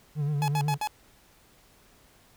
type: tone with vibrato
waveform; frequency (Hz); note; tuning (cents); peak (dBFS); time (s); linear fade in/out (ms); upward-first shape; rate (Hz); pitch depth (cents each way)
triangle; 146.83; D3; 0; -23; 0.15-0.78; 50; sine; 8; 61
type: tone bursts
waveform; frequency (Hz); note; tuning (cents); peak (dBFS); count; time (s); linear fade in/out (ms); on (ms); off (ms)
45% pulse; 848; G#5; +36; -27; 4; 0.42-0.873; 0; 60; 71
effects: pink hiss -59 dBFS RMS until 2.36 s